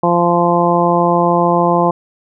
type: harmonic tone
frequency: 173.1 Hz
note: F3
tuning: 15 cents flat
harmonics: 1 / 2 / 3 / 4 / 5 / 6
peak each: -17 / -17 / -17 / -17 / -17 / -17 dBFS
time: 0.03-1.91 s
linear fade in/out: 5 ms
effects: none